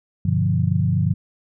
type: chord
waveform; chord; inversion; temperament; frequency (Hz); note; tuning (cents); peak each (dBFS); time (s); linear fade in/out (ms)
sine; G dominant seventh; none; equal; 98 / 123.47 / 146.83 / 174.61; G2 / B2 / D3 / F3; 0 / 0 / 0 / 0; -21 / -23 / -22 / -22; 0.25-1.14; 5
effects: none